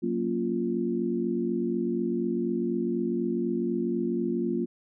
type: chord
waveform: sine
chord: Gb major seventh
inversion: none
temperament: equal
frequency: 185 / 233.1 / 277.2 / 349.2 Hz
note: Gb3 / Bb3 / Db4 / F4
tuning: 0 / 0 / 0 / 0 cents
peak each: -33 / -29 / -35 / -29 dBFS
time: 0.02-4.66 s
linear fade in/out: 20 ms
effects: none